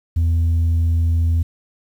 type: tone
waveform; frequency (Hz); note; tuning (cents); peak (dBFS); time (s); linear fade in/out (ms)
sine; 83; E2; +12; -11; 0.16-1.43; 10
effects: tanh soft clip ceiling -13 dBFS + 8-bit